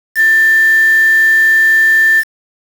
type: tone with quantisation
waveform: sine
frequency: 1778 Hz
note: A6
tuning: 18 cents sharp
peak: -6 dBFS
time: 0.15-2.24 s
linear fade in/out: 50 ms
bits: 4
effects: none